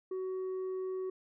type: tone with tanh clipping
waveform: sine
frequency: 374.7 Hz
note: F#4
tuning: 22 cents sharp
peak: -35 dBFS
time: 0.11-1.1 s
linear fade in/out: 5 ms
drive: 3 dB
effects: none